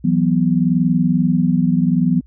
sine chord, E suspended second, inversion none, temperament just, 164.81 / 185.42 / 247.2 Hz, E3 / F#3 / B3, 0 / +4 / +2 cents, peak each -17 dBFS, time 0.04-2.21 s, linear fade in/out 10 ms, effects added 60 Hz sine -43 dBFS peak until 2.26 s

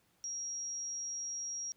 sine tone, 5650 Hz, F8, 19 cents sharp, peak -37 dBFS, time 0.24-1.72 s, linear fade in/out 0 ms, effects pink hiss -72 dBFS RMS until 1.76 s + high-pass 60 Hz 12 dB/octave

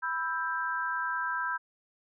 sine chord, E minor, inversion second, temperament just, 988.9 / 1318.5 / 1582.2 Hz, B5 / E6 / G6, +2 / 0 / +16 cents, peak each -34 / -35 / -32 dBFS, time 0.02-1.58 s, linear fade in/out 20 ms, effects none

